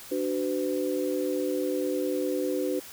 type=tone cluster; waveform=sine; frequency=294.8 / 374.7 / 505 Hz; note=D4 / F#4 / B4; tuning=+7 / +22 / +39 cents; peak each=-30 dBFS; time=0.11-2.8 s; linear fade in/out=10 ms; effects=white hiss -45 dBFS RMS until 2.92 s

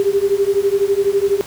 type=beating tone pair; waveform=sine; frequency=392 / 404 Hz; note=G4 / G#4; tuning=0 / -48 cents; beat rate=12 Hz; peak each=-16 dBFS; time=0-1.41 s; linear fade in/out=0 ms; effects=pink hiss -35 dBFS RMS until 1.46 s + high-pass 80 Hz 12 dB/octave

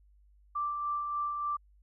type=tone with tremolo; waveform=sine; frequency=1174.7 Hz; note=D6; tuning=in tune; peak=-29 dBFS; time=0.55-1.57 s; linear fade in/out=10 ms; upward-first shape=sine; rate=3.4 Hz; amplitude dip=35%; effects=added 50 Hz sine -59 dBFS peak until 1.82 s

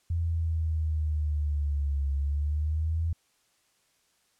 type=exponential two-way sweep; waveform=sine; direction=down then up; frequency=84.6 to 69.2 to 83.6 Hz; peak=-25 dBFS; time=0.1-3.13 s; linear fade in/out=5 ms; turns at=2.12 s; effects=white hiss -69 dBFS RMS until 4.39 s + low-pass 10000 Hz 12 dB/octave

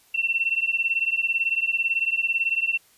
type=beating tone pair; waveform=sine; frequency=2700 / 2718 Hz; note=E7 / F7; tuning=+41 / -48 cents; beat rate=18 Hz; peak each=-24 dBFS; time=0.14-2.78 s; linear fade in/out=10 ms; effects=white hiss -58 dBFS RMS until 2.97 s + resampled to 32000 Hz

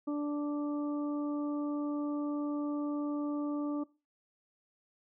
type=harmonic tone; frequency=292.8 Hz; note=D4; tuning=5 cents flat; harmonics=1 / 2 / 3 / 4; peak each=-31 / -42 / -50 / -46 dBFS; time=0.07-3.84 s; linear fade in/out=10 ms; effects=noise-tail reverb RT60 0.3 s tail -21 dB re dry

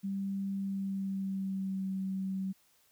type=tone with pitch glide; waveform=sine; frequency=196 to 191.08 Hz; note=G3 to G3; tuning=0 to -44 cents; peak=-32 dBFS; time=0.03-2.53 s; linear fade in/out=20 ms; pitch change=-44 cents; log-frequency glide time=0.53-1.89 s; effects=white hiss -68 dBFS RMS until 2.91 s

